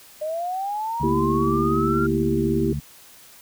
sine linear sweep, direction up, 602 to 1400 Hz, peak -24 dBFS, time 0.21-2.07 s, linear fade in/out 10 ms
harmonic tone, 72.2 Hz, D2, 29 cents flat, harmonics 1 / 2 / 3, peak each -30 / -26 / -33 dBFS, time 1-2.8 s, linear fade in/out 5 ms
sine chord, E diminished, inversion second, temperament equal, 233.1 / 329.6 / 392 Hz, Bb3 / E4 / G4, 0 / 0 / 0 cents, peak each -24 dBFS, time 1.03-2.73 s, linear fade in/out 5 ms
effects white hiss -48 dBFS RMS until 3.41 s

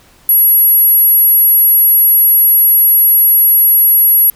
sine tone, 11410 Hz, F9, 36 cents sharp, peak -5 dBFS, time 0.29-4.3 s, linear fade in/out 2 ms, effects pink hiss -46 dBFS RMS until 4.35 s

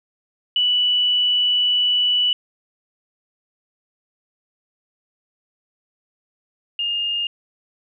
sine tone pair in turn, 2960 / 2828 Hz, F#7 / F7, 0 / +21 cents, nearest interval minor second, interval 79 cents, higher first, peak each -15 / -20 dBFS, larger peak first, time 0.56-2.33 / 6.79-7.27 s, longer first, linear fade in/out 2 ms, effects none

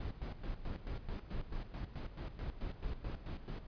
brown noise with tremolo, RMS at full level -40 dBFS, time 0-3.67 s, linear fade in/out 5 ms, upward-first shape square, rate 4.6 Hz, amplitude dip 70%, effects resampled to 11025 Hz

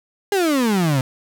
35% pulse exponential sweep, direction down, 415.3 to 126.2 Hz, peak -14 dBFS, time 0.32-1.01 s, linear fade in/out 2 ms, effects none

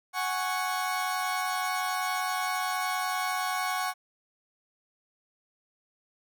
30% pulse chord, F# suspended second, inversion none, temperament equal, 740 / 830.6 / 1108.7 Hz, F#5 / G#5 / C#6, 0 / 0 / 0 cents, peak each -29 / -33 / -29 dBFS, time 0.13-3.94 s, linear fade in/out 50 ms, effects none

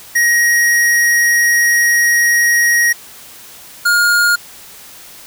square tone pair in turn, 1889 / 1422.1 Hz, A#6 / F6, +22 / +31 cents, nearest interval perfect fourth, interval 491 cents, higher first, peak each -10 dBFS, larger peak neither, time 0.15-2.93 / 3.85-4.36 s, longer first, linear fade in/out 10 ms, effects white hiss -37 dBFS RMS until 5.26 s

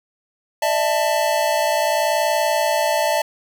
square chord, D suspended second, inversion none, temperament equal with one note detuned, 598.6 / 659.3 / 880 Hz, D5 / E5 / A5, +33 / 0 / 0 cents, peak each -22 dBFS, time 0.62-3.22 s, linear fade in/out 5 ms, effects none

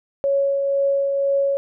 sine tone with tremolo, 555 Hz, C#5, 2 cents sharp, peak -15 dBFS, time 0.24-1.57 s, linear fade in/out 0 ms, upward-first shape triangle, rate 2 Hz, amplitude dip 35%, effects none

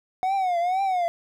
triangle tone with vibrato, 733 Hz, F#5, 16 cents flat, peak -19 dBFS, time 0.23-1.08 s, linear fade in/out 0 ms, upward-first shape triangle, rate 2.1 Hz, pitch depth 140 cents each way, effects none

